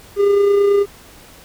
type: tone with amplitude modulation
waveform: triangle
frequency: 403.1 Hz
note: G4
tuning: 48 cents sharp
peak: -7 dBFS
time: 0.16-0.86 s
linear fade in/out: 50 ms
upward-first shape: sine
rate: 29.2 Hz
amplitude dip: 35%
effects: pink hiss -43 dBFS RMS until 1.44 s